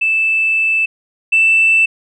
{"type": "tone pair in turn", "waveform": "sine", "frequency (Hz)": [2637, 2655], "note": ["E7", "E7"], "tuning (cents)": [0, 12], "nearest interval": "unison", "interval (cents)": 12, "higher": "second", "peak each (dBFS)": [-11, -7], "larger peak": "second", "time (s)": [[0.01, 0.86], [1.32, 1.86]], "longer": "first", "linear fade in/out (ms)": 10, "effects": ["tanh soft clip ceiling -4 dBFS"]}